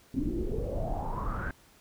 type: noise with low-pass filter sweep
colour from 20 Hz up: brown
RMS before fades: -32 dBFS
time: 0.14-1.51 s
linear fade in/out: 2 ms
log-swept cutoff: 250 to 1600 Hz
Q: 9.4
effects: pink hiss -60 dBFS RMS until 1.8 s